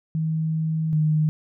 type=tone pair in turn; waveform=sine; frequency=159 / 154.38 Hz; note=D#3 / D#3; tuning=+38 / -13 cents; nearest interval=minor second; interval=51 cents; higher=first; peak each=-21 / -17 dBFS; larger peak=second; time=0.15-0.93 / 0.93-1.29 s; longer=first; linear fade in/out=0 ms; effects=none